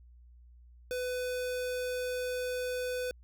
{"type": "tone", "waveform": "square", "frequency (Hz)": 500, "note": "B4", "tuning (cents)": 21, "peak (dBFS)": -33, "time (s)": [0.91, 3.11], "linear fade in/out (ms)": 0, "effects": ["added 60 Hz sine -53 dBFS peak until 3.23 s"]}